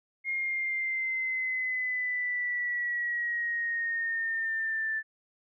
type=linear sweep; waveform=sine; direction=down; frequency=2140 to 1760 Hz; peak=-28 dBFS; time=0.24-5.03 s; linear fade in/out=50 ms; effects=none